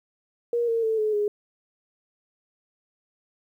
sine tone with pitch steps, 473.7 / 458.4 / 443.5 / 429.1 / 415.2 Hz, A#4 / A#4 / A4 / A4 / G#4, +28 / -29 / +14 / -43 / 0 cents, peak -21 dBFS, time 0.53-1.28 s, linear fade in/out 2 ms, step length 150 ms, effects 10-bit

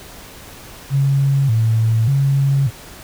sine tone with vibrato, 124.4 Hz, B2, 13 cents sharp, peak -12 dBFS, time 0.9-2.71 s, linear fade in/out 50 ms, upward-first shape square, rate 0.85 Hz, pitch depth 180 cents each way, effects pink hiss -38 dBFS RMS until 3.03 s

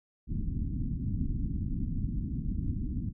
pink low-pass noise, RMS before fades -32 dBFS, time 0.27-3.13 s, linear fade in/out 50 ms, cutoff 280 Hz, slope 48 dB/octave, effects none

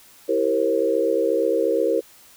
sine chord, C dominant seventh, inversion first, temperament equal with one note detuned, 329.6 / 392 / 466.2 / 534.6 Hz, E4 / G4 / Bb4 / C5, 0 / 0 / 0 / +37 cents, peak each -25 / -25 / -21 / -23 dBFS, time 0.28-2.01 s, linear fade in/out 20 ms, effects white hiss -50 dBFS RMS until 2.36 s

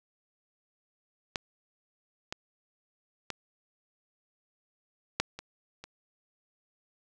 clicks, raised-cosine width 0.2 ms, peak -13 / -17 / -17 / -8 / -23 / -26 dBFS, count 6, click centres 1.358 / 2.325 / 3.303 / 5.2 / 5.39 / 5.84 s, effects none

